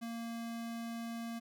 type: tone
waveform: square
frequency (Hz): 231.2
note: A#3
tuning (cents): -14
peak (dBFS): -40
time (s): 0.01-1.4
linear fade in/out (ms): 20
effects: none

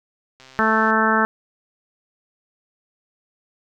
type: click train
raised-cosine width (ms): 0.2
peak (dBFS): -28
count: 67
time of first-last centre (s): 0.4-0.904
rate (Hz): 131
type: harmonic tone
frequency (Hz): 220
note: A3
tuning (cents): 0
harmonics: 1 / 2 / 3 / 4 / 5 / 6 / 7 / 8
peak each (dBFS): -22 / -25 / -27 / -23 / -24 / -21 / -22 / -25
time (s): 0.59-1.25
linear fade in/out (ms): 0
effects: none

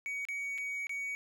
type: tone with dropouts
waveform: triangle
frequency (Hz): 2251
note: C#7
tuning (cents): +26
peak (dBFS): -33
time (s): 0.06-1.15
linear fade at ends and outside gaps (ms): 0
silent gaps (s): 0.252-0.286 / 0.579-0.583 / 0.869-0.894
effects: none

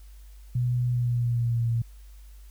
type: tone with pitch glide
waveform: sine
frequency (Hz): 123.1 to 116.33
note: B2 to A#2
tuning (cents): -5 to -3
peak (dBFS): -22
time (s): 0.55-1.82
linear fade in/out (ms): 5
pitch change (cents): -98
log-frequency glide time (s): 0.86-1.68
effects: added 50 Hz sine -44 dBFS peak until 2.5 s + white hiss -61 dBFS RMS until 2.5 s

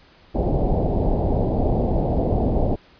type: low-pass noise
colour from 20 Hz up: pink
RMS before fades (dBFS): -20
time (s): 0.34-2.76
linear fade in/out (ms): 20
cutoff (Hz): 780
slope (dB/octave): 48
effects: pink hiss -52 dBFS RMS until 2.99 s + resampled to 11025 Hz

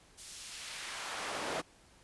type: noise with high-pass filter sweep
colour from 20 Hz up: brown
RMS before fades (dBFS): -41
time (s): 0.17-1.62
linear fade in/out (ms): 20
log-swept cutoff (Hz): 6800 to 440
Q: 0.71
effects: pink hiss -62 dBFS RMS until 2.03 s + resampled to 24000 Hz

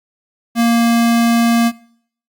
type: tone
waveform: square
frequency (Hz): 233.1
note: A#3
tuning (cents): 0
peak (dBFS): -11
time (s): 0.55-1.72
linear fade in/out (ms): 50
effects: noise-tail reverb RT60 0.6 s tail -21 dB re dry + Opus 48 kbps

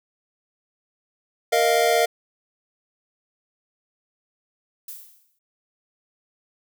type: chord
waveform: square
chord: Bb suspended fourth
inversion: none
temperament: equal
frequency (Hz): 466.2 / 622.3 / 698.5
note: Bb4 / Eb5 / F5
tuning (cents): 0 / 0 / 0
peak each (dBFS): -22 / -23 / -21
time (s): 1.52-2.06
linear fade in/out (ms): 10
type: noise with exponential decay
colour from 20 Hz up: violet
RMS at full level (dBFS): -34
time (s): 4.88-5.39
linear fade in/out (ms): 5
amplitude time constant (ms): 110
effects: none

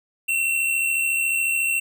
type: tone pair together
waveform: square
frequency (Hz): 2649 / 2723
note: E7 / F7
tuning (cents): +8 / -44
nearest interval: unison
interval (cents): 48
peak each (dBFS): -30 / -21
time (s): 0.28-1.8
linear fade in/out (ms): 10
effects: none

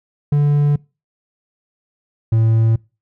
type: tone pair in turn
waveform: triangle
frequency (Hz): 145.6 / 112.61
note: D3 / A2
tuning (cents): -15 / +41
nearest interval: major third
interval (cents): 444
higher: first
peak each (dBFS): -9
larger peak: neither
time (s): 0.32-0.76 / 2.32-2.76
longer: neither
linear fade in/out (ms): 5
effects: noise-tail reverb RT60 0.3 s tail -25 dB re dry

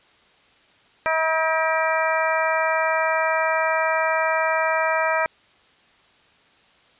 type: harmonic tone with a mistuned harmonic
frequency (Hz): 320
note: D#4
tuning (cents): +49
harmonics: 2 / 3 / 4 / 5 / 6 / 7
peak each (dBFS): -23 / -25 / -26 / -27 / -28 / -28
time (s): 1.06-5.26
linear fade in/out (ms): 0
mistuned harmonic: 7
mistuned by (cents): +85
effects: white hiss -56 dBFS RMS until 6.99 s + resampled to 8000 Hz

